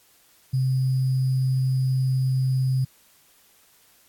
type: tone with sample-and-hold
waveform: sine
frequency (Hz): 130.8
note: C3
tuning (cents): 0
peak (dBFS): -19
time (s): 0.53-2.85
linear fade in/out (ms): 10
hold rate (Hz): 4900
effects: white hiss -58 dBFS RMS until 4.08 s + AAC 64 kbps